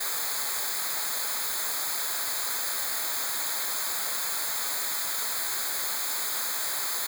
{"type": "noise with comb filter", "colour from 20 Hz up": "white", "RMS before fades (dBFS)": -30, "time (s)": [0, 7.07], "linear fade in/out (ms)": 10, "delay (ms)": 0.35, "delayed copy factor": -0.9, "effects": []}